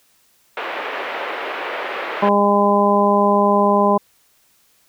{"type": "band-pass noise", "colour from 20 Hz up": "pink", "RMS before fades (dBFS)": -26, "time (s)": [0.57, 2.29], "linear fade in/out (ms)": 2, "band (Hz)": [420, 2700], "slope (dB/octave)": 24}
{"type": "harmonic tone", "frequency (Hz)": 203.2, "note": "G#3", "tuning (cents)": -38, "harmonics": [1, 2, 3, 4, 5], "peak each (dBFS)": [-18, -19, -18, -20, -17], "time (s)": [2.22, 3.98], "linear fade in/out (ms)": 10}
{"effects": ["white hiss -58 dBFS RMS until 4.88 s"]}